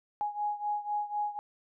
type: beating tone pair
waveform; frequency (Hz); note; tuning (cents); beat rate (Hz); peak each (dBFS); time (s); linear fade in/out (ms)
sine; 830.6 / 834.6; G#5 / G#5; 0 / +8; 4; -32 / -35; 0.21-1.39; 0
effects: none